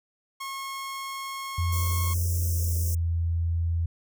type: tone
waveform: sawtooth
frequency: 1086 Hz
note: C#6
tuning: 36 cents flat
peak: -29 dBFS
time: 0.4-2.14 s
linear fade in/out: 10 ms
type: tone with pitch glide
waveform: sine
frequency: 86 to 83.84 Hz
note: F2 to E2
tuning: -26 to +30 cents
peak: -23 dBFS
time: 1.58-3.86 s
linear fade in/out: 5 ms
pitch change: -44 cents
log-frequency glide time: 2.26-2.64 s
type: band-stop noise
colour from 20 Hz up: white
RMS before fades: -35 dBFS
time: 1.72-2.95 s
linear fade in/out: 5 ms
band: 580 to 5300 Hz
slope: 96 dB/octave
effects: none